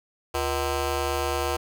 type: ring-modulated tone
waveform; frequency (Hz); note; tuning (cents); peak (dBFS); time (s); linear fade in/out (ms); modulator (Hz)
15% pulse; 277.2; C#4; 0; -15; 0.34-1.57; 10; 203
effects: none